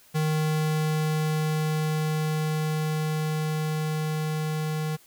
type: tone with level ramp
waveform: square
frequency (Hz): 155.1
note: D#3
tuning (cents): -5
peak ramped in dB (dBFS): -23 to -27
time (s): 0.14-4.97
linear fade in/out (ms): 20
effects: white hiss -56 dBFS RMS until 5.06 s